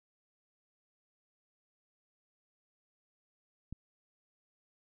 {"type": "click", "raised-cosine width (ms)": 5, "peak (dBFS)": -29, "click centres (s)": 3.726, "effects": []}